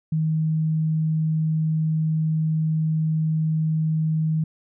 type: tone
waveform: sine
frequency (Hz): 157.8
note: D#3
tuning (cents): +25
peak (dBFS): -19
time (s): 0.12-4.44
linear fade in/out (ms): 5
effects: none